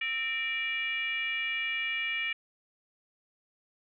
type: tone with frequency modulation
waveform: sine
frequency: 2349 Hz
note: D7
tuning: in tune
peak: -29 dBFS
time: 0.01-2.33 s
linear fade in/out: 5 ms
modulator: 521 Hz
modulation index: 0.98
effects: none